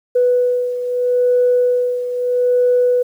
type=beating tone pair; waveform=sine; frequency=493.9 / 494.68 Hz; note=B4 / B4; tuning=0 / +3 cents; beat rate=0.78 Hz; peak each=-13 / -19 dBFS; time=0.15-3.03 s; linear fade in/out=10 ms; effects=tanh soft clip ceiling -5 dBFS + 8-bit